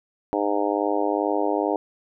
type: harmonic tone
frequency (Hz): 102.3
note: G#2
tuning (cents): -26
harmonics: 3 / 4 / 5 / 6 / 7 / 8 / 9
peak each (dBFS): -26 / -27 / -28 / -29 / -29 / -30 / -31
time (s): 0.33-1.76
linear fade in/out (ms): 0
effects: none